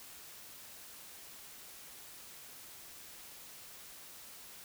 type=silence; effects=white hiss -52 dBFS RMS until 4.64 s